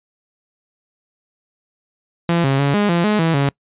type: tone with pitch steps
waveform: sawtooth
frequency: 170.1 / 136.1 / 141 / 206.1 / 171.5 / 211.2 / 163.9 / 139.9 Hz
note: F3 / C#3 / C#3 / G#3 / F3 / G#3 / E3 / C#3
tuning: -45 / -31 / +30 / -13 / -31 / +29 / -10 / +16 cents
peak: -10 dBFS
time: 2.29-3.49 s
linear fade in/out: 0 ms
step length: 150 ms
effects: noise-tail reverb RT60 0.1 s tail -25 dB re dry + resampled to 8000 Hz